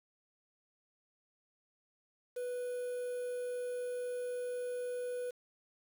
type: tone with quantisation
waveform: triangle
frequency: 493.9 Hz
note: B4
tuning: in tune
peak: -34 dBFS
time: 2.36-5.31 s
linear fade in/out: 10 ms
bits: 9
effects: none